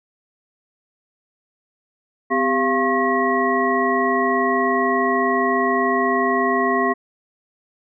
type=tone cluster; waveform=sine; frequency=255.8 / 395.6 / 689 / 1084 / 1913 Hz; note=C4 / G4 / F5 / C#6 / A#6; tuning=-39 / +16 / -24 / -39 / +44 cents; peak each=-23 / -22 / -23 / -21 / -24 dBFS; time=2.3-6.94 s; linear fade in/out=20 ms; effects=none